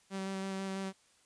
sawtooth tone with vibrato, 192.7 Hz, G3, 29 cents flat, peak -32 dBFS, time 0.1-0.93 s, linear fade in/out 50 ms, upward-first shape square, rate 6.1 Hz, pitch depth 10 cents each way, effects white hiss -67 dBFS RMS until 1.25 s + resampled to 22050 Hz

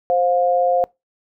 sine tone pair together, 525 / 708.7 Hz, C5 / F5, +6 / +25 cents, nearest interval perfect fourth, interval 519 cents, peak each -17 dBFS, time 0.1-0.84 s, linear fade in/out 0 ms, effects noise-tail reverb RT60 0.2 s tail -24 dB re dry

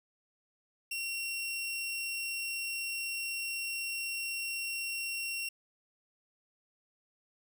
sawtooth tone, 2736 Hz, F7, 36 cents flat, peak -31 dBFS, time 0.91-5.49 s, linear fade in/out 5 ms, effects none

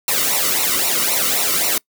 white noise with flanger, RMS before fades -18 dBFS, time 0.08-1.78 s, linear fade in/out 2 ms, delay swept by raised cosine 0.61 to 1.23 ms, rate 3.8 Hz, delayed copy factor -0.8, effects noise-tail reverb RT60 0.1 s tail -25 dB re dry

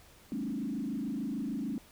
sine tone with frequency modulation, 246.6 Hz, B3, 2 cents flat, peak -32 dBFS, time 0.32-1.78 s, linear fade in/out 0 ms, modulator 26.7 Hz, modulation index 2, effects pink hiss -58 dBFS RMS until 1.91 s

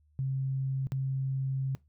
sine tone with dropouts, 133.8 Hz, C3, 39 cents sharp, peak -28 dBFS, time 0.19-1.75 s, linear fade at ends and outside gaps 0 ms, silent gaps 0.87-0.92 s, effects noise-tail reverb RT60 0.2 s tail -21 dB re dry + added 75 Hz sine -63 dBFS peak until 1.88 s

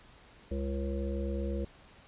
harmonic tone, 68.4 Hz, C#2, 23 cents flat, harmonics 1 / 3 / 5 / 7 / 8, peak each -33 / -38 / -40 / -41 / -42 dBFS, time 0.51-1.65 s, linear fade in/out 5 ms, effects pink hiss -57 dBFS RMS until 2.07 s + resampled to 8000 Hz

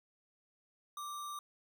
sine tone with sample-and-hold, 1174.7 Hz, D6, in tune, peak -40 dBFS, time 0.97-1.39 s, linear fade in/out 2 ms, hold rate 4900 Hz, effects none

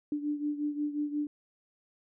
sine beating tone pair, 293.7 / 299.3 Hz, D4 / D4, 0 / +33 cents, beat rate 5.6 Hz, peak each -31 / -36 dBFS, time 0.12-1.27 s, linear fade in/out 2 ms, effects none

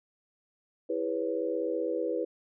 sine chord, C# minor seventh, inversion first, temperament equal with one note detuned, 329.6 / 405.1 / 493.9 / 554.4 Hz, E4 / G#4 / B4 / C#5, 0 / -43 / 0 / 0 cents, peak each -34 / -35 / -31 / -37 dBFS, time 0.89-2.25 s, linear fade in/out 10 ms, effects none

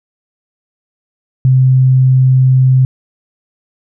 sine tone, 130 Hz, C3, 11 cents flat, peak -5 dBFS, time 1.45-2.85 s, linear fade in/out 0 ms, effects none

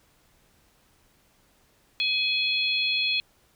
harmonic tone, 842 Hz, G#5, 24 cents sharp, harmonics 3 / 4 / 5, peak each -26 / -27 / -28 dBFS, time 2-3.2 s, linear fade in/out 0 ms, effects pink hiss -63 dBFS RMS until 3.55 s

